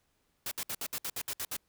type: noise bursts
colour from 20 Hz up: white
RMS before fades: -36 dBFS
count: 10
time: 0.46-1.567 s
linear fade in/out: 2 ms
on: 54 ms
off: 63 ms
effects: pink hiss -75 dBFS RMS until 1.68 s